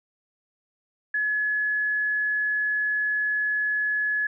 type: tone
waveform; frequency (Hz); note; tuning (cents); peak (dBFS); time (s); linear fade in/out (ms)
sine; 1700; G#6; +40; -22; 1.14-4.27; 5
effects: none